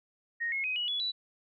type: tone with pitch steps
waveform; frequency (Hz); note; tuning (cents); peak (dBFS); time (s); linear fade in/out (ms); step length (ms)
sine; 1864.7 / 2167 / 2518 / 2926 / 3400 / 3951; A#6 / C#7 / D#7 / F#7 / G#7 / B7; 0 / -40 / +20 / -20 / +40 / 0; -29; 0.4-1.12; 20; 120
effects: MP3 64 kbps